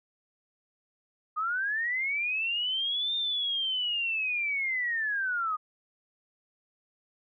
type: linear two-way sweep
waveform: sine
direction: up then down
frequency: 1220 to 3638 to 1220 Hz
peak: -27 dBFS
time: 1.36-5.57 s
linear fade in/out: 20 ms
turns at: 3.15 s
effects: none